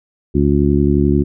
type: harmonic tone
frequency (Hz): 71.5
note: D2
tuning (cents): -46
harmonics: 1 / 2 / 3 / 4 / 5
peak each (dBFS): -17 / -17 / -17 / -17 / -17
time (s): 0.34-1.24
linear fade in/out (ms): 20
effects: none